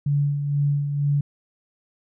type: tone with tremolo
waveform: sine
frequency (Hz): 143.6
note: D3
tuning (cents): -39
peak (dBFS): -17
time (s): 0.06-1.21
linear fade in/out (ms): 5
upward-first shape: sine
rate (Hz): 2.1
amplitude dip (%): 50
effects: none